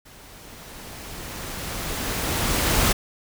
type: noise with level ramp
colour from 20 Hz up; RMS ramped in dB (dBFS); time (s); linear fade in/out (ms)
pink; -47 to -19; 0.05-2.93; 10
effects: none